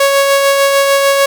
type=tone with tremolo; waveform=sawtooth; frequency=554.4 Hz; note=C#5; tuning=in tune; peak=-3 dBFS; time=0-1.26 s; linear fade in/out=5 ms; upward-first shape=sine; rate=6.7 Hz; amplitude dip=30%; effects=none